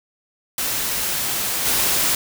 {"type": "noise with level steps", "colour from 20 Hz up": "white", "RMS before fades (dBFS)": [-23, -19], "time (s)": [0.58, 2.15], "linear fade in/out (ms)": 2, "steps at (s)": 1.65, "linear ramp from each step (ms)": 10, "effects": []}